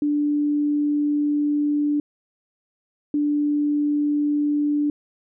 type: tone pair in turn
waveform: sine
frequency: 293.7 / 293.7 Hz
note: D4 / D4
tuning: 0 / 0 cents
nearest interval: unison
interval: 0 cents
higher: neither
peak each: -18 dBFS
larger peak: neither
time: 0.02-2 / 3.14-4.9 s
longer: first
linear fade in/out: 2 ms
effects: none

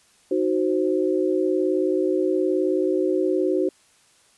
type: chord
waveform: sine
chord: C diminished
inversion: first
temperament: equal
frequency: 311.1 / 370 / 523.3 Hz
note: Eb4 / Gb4 / C5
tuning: 0 / 0 / 0 cents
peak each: -24 / -21 / -26 dBFS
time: 0.31-3.69 s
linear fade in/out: 5 ms
effects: white hiss -58 dBFS RMS until 4.37 s + resampled to 24000 Hz

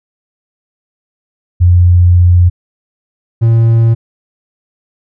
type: tone pair in turn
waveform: sine / triangle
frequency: 88.5 / 114.56 Hz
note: F2 / A#2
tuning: +23 / -30 cents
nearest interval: major third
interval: 447 cents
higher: second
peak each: -3 dBFS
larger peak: neither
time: 1.6-2.5 / 3.41-3.95 s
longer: first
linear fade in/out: 20 ms
effects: none

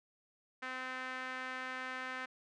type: tone with band-pass filter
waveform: sawtooth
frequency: 257.5 Hz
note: C4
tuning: 28 cents flat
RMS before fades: -42 dBFS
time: 0.62-2.26 s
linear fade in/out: 10 ms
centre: 1700 Hz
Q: 2.2
effects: resampled to 22050 Hz

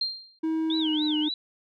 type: tone with exponential decay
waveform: sine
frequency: 4186 Hz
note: C8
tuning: in tune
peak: -22 dBFS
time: 0.01-0.39 s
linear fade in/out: 5 ms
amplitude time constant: 81 ms
type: tone with pitch glide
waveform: triangle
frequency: 320 to 304 Hz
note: D#4 to D#4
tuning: +49 to -40 cents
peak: -22 dBFS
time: 0.43-1.29 s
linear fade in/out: 10 ms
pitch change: -89 cents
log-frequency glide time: 0.76-1 s
type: tone with vibrato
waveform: sine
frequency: 3372 Hz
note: G#7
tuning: 26 cents sharp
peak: -28 dBFS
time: 0.7-1.34 s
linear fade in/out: 2 ms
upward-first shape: sine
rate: 3.6 Hz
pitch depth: 280 cents each way
effects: none

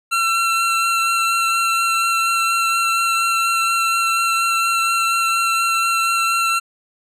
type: tone with vibrato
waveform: 25% pulse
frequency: 1353 Hz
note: E6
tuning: 45 cents sharp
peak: -12 dBFS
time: 0.11-6.6 s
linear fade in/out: 20 ms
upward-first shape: sine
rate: 4.2 Hz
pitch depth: 10 cents each way
effects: low-pass 12000 Hz 12 dB/octave

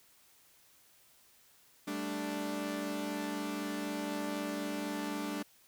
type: chord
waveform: sawtooth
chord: G suspended second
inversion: none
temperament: equal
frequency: 196 / 220 / 293.7 Hz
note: G3 / A3 / D4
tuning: 0 / 0 / 0 cents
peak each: -38 / -38 / -33 dBFS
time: 1.87-5.43 s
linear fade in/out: 10 ms
effects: white hiss -64 dBFS RMS until 5.67 s

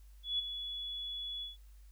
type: tone with ADSR envelope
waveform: sine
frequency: 3400 Hz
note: G#7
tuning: 40 cents sharp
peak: -29 dBFS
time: 0.23-1.57 s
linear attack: 160 ms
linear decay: 15 ms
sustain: -9 dB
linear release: 150 ms
effects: added 50 Hz sine -53 dBFS peak until 1.91 s + white hiss -71 dBFS RMS until 1.91 s

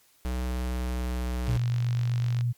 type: tone with pitch glide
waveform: square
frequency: 62.5 to 61.68 Hz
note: B1 to B1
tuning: +21 to -2 cents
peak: -28 dBFS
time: 0.25-1.57 s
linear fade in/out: 0 ms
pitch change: -23 cents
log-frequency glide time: 0.37-1.33 s
type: tone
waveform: sine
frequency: 120.3 Hz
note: B2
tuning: 45 cents flat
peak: -23 dBFS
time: 1.47-2.53 s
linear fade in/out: 20 ms
type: click train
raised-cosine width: 0.2 ms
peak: -23 dBFS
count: 46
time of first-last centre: 1.47-2.409 s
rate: 47.9 Hz
effects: white hiss -62 dBFS RMS until 2.57 s + MP3 96 kbps

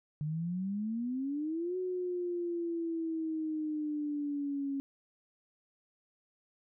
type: exponential two-way sweep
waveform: sine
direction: up then down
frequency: 147.8 to 370 to 274.6 Hz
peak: -32 dBFS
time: 0.21-4.8 s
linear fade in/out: 0 ms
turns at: 1.77 s
effects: none

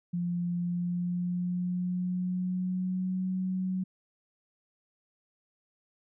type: tone with pitch glide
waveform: sine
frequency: 174.61 to 186.06 Hz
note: F3 to F#3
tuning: 0 to +10 cents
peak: -28 dBFS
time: 0.13-3.84 s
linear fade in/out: 10 ms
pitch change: +110 cents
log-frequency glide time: 0.58-3.27 s
effects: none

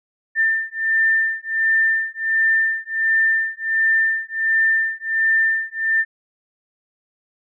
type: beating tone pair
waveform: sine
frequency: 1791 / 1792.4 Hz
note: A6 / A6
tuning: +30 / +32 cents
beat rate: 1.4 Hz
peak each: -19 dBFS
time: 0.35-6.05 s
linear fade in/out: 50 ms
effects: none

